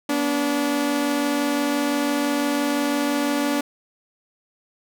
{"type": "tone pair together", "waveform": "sawtooth", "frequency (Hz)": [242.7, 288.6], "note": ["B3", "D4"], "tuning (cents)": [-30, -30], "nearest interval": "minor third", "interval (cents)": 300, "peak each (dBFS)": [-23, -17], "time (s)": [0.09, 3.61], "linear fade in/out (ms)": 5, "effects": []}